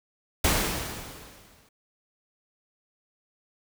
pink noise with exponential decay, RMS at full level -21 dBFS, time 0.44-1.69 s, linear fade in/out 5 ms, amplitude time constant 270 ms, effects none

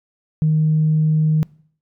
sine tone, 155.56 Hz, D#3, in tune, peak -12 dBFS, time 0.42-1.43 s, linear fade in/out 0 ms, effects noise-tail reverb RT60 0.6 s tail -24 dB re dry + tanh soft clip ceiling -8 dBFS

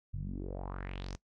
sawtooth tone with low-pass filter sweep, 46.57 Hz, F#1, 12 cents sharp, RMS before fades -40 dBFS, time 0.13-1.16 s, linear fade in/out 10 ms, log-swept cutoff 110 to 6600 Hz, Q 3.8, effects noise-tail reverb RT60 0.1 s tail -20 dB re dry

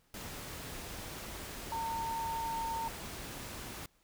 sine tone in noise, 910 Hz, A#5, 42 cents flat, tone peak -34 dBFS, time 1.72-2.88 s, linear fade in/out 2 ms, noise pink, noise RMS -44 dBFS, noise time 0.14-3.86 s, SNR +7 dB, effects pink hiss -71 dBFS RMS until 4.03 s

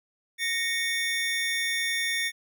square tone cluster, 1855 / 2224 / 3565 Hz, A#6 / C#7 / A7, -9 / +5 / +22 cents, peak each -30 / -31 / -32 dBFS, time 0.38-2.32 s, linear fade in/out 50 ms, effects none

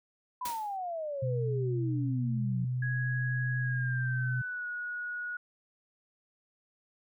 sine exponential sweep, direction down, 1015 to 174.61 Hz, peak -33 dBFS, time 0.41-2.65 s, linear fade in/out 5 ms
white noise with exponential decay, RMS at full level -36 dBFS, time 0.45-0.77 s, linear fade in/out 5 ms, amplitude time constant 69 ms
sine tone, 125.8 Hz, B2, 32 cents sharp, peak -29 dBFS, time 1.22-4.42 s, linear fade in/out 10 ms
sine tone with pitch glide, 1662 to 1455.2 Hz, G#6 to F#6, +1 to -29 cents, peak -34 dBFS, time 2.82-5.37 s, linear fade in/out 5 ms, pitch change -230 cents, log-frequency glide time 3.6-4.67 s
effects none

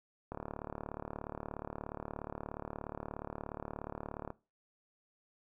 click train, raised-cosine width 1 ms, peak -26 dBFS, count 148, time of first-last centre 0.32-4.304 s, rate 36.9 Hz, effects noise-tail reverb RT60 0.3 s tail -20 dB re dry

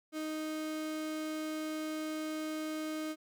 35% pulse tone, 311.1 Hz, D#4, in tune, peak -34 dBFS, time 0.12-3.16 s, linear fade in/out 50 ms, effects none

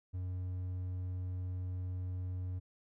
triangle tone, 91.3 Hz, F#2, 23 cents flat, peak -34 dBFS, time 0.13-2.6 s, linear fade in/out 20 ms, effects none

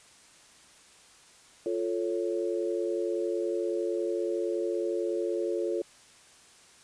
sine chord, F augmented, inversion none, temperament equal, 349.2 / 440 / 554.4 Hz, F4 / A4 / C#5, 0 / 0 / 0 cents, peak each -30 / -32 / -34 dBFS, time 1.66-5.82 s, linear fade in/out 2 ms, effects white hiss -56 dBFS RMS until 6.83 s + resampled to 22050 Hz

